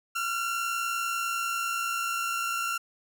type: tone pair together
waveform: 30% pulse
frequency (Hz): 1364.8 / 1425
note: F6 / F6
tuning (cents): -40 / +34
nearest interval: minor second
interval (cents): 74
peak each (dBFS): -26 / -34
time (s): 0.15-2.78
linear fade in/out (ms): 10
effects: none